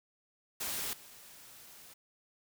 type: noise with level steps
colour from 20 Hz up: white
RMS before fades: -37 / -54 dBFS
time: 0.6-1.94 s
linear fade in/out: 10 ms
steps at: 0.93 s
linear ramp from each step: 2 ms
effects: none